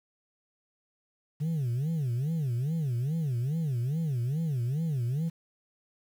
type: tone with vibrato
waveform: sine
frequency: 140 Hz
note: C#3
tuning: 18 cents sharp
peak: -24 dBFS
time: 1.4-5.3 s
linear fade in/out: 20 ms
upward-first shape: sine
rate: 2.4 Hz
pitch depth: 300 cents each way
effects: tanh soft clip ceiling -26 dBFS + 9-bit